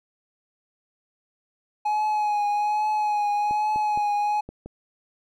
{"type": "tone with vibrato", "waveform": "triangle", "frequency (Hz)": 839, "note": "G#5", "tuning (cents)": 17, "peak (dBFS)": -19, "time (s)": [1.85, 4.41], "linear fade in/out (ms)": 10, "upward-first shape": "triangle", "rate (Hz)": 1.2, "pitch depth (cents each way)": 34}
{"type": "clicks", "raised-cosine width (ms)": 2, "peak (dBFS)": -24, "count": 5, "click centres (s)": [3.51, 3.76, 3.975, 4.49, 4.66]}
{"effects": []}